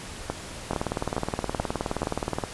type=two click trains; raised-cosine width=1 ms; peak=-12 / -12 dBFS; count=34 / 5; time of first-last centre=0.71-2.438 / 0.3-2.032 s; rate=19.1 / 2.31 Hz; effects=pink hiss -39 dBFS RMS until 2.53 s + resampled to 24000 Hz